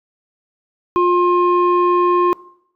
sine tone pair together, 354.3 / 1062.8 Hz, F4 / C6, +25 / +27 cents, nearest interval octave + perfect fifth, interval 1902 cents, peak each -12 dBFS, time 0.96-2.33 s, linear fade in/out 0 ms, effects noise-tail reverb RT60 0.7 s tail -23 dB re dry + tanh soft clip ceiling -9 dBFS

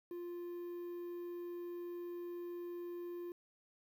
triangle tone with quantisation, 349.2 Hz, F4, in tune, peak -40 dBFS, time 0.11-3.32 s, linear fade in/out 2 ms, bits 11, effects none

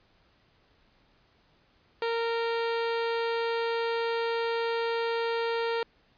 harmonic tone with a mistuned harmonic, 461.7 Hz, A#4, 17 cents flat, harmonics 1 / 2 / 3 / 4 / 5 / 6 / 7 / 8 / 9 / 10, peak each -28 / -34 / -38 / -40 / -42 / -44 / -45 / -46 / -47 / -48 dBFS, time 2.02-5.83 s, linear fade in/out 2 ms, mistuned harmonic 5, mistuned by +16 cents, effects pink hiss -65 dBFS RMS until 6.17 s + resampled to 11025 Hz

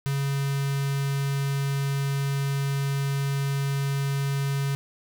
square tone with notch filter, 139 Hz, C#3, 5 cents sharp, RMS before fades -26 dBFS, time 0.06-4.75 s, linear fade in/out 0 ms, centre 580 Hz, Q 0.83, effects none

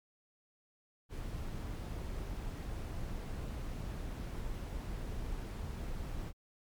brown noise, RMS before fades -40 dBFS, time 1.09-6.33 s, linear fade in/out 50 ms, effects MP3 96 kbps

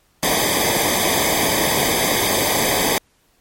pink noise with comb filter, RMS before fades -18 dBFS, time 0.23-2.98 s, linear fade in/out 0 ms, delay 0.72 ms, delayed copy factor -0.95, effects pink hiss -60 dBFS RMS until 3.4 s + MP3 64 kbps

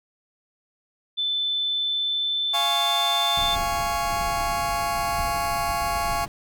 sine tone with pitch glide, 3520 to 3542 Hz, A7 to A7, 0 to +11 cents, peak -22 dBFS, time 1.17-3.56 s, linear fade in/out 20 ms, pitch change +11 cents, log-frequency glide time 1.68-3.21 s
40% pulse chord, Db major, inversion first, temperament just, 693 / 831.5 / 1108.7 Hz, F5 / Ab5 / Db6, -14 / +2 / 0 cents, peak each -27 dBFS, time 2.53-6.26 s, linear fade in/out 20 ms
brown noise with tremolo, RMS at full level -33 dBFS, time 3.37-6.28 s, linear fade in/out 0 ms, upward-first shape triangle, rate 1.2 Hz, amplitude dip 25%
effects none

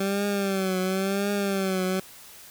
20% pulse tone with vibrato, 193.9 Hz, G3, 19 cents flat, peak -19 dBFS, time 0-2 s, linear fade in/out 5 ms, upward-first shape triangle, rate 0.95 Hz, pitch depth 89 cents each way, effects white hiss -47 dBFS RMS until 2.5 s

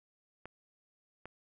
clicks, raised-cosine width 0.5 ms, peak -30 dBFS, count 2, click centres 0.456 / 1.256 s, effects none

